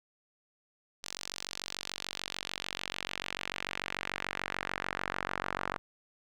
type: tone with band-pass filter sweep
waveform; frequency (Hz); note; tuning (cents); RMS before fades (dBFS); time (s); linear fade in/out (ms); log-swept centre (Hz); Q
sawtooth; 46.81; F#1; +21; -39; 1.03-5.78; 0; 5500 to 1300; 1.5
effects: none